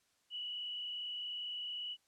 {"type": "tone with frequency modulation", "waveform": "sine", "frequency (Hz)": 2939, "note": "F#7", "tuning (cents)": -12, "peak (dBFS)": -39, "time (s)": [0.3, 1.97], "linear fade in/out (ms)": 50, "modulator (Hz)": 37.5, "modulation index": 1.6, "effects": ["white hiss -75 dBFS RMS until 2.07 s", "low-pass 9000 Hz 12 dB/octave"]}